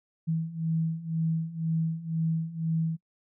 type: beating tone pair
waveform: sine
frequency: 161.1 / 163.1 Hz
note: E3 / E3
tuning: -39 / -18 cents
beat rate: 2 Hz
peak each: -31 / -28 dBFS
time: 0.27-2.97 s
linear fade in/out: 20 ms
effects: noise-tail reverb RT60 0.1 s tail -24 dB re dry